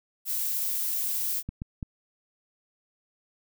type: noise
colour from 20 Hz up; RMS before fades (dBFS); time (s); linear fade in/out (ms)
violet; -29; 0.25-1.43; 50
type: clicks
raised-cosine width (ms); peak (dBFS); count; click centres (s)
5; -21; 3; 1.49 / 1.619 / 1.828
effects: none